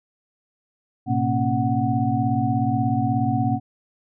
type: tone cluster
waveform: sine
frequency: 109.4 / 126 / 231.3 / 273.5 / 741 Hz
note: A2 / B2 / A#3 / C#4 / F#5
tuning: -9 / +35 / -13 / -23 / +2 cents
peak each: -25 dBFS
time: 1.06-3.6 s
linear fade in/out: 50 ms
effects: none